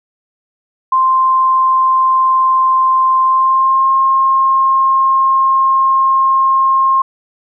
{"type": "tone with pitch glide", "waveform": "sine", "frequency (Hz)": [1046.5, 1067.3], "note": ["C6", "C6"], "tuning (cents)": [0, 34], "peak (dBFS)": -8, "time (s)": [0.92, 7.02], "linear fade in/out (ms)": 5, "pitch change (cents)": 34, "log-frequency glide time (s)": [3.24, 3.9], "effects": []}